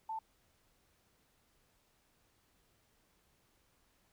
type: tone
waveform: sine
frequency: 885 Hz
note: A5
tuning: 10 cents sharp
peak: -37 dBFS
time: 0.09-0.19 s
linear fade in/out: 5 ms
effects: pink hiss -73 dBFS RMS until 4.12 s